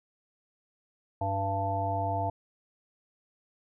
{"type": "harmonic tone", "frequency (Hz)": 98, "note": "G2", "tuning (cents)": 0, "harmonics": [1, 3, 5, 7, 9], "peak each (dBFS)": [-32, -40, -41, -31, -33], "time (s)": [1.21, 2.3], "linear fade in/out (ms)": 5, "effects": []}